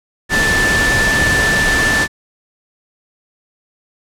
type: tone in noise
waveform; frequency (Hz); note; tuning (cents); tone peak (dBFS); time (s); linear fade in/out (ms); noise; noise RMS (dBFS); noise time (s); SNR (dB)
sine; 1760; A6; 0; -13; 0.29-2.08; 50; pink; -17; 0.29-2.08; +1
effects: low-pass 9000 Hz 12 dB/octave